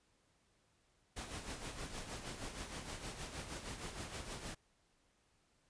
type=noise with tremolo; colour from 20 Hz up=pink; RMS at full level=-44 dBFS; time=1.16-4.55 s; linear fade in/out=10 ms; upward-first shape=sine; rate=6.4 Hz; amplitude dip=55%; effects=pink hiss -75 dBFS RMS until 5.69 s + resampled to 22050 Hz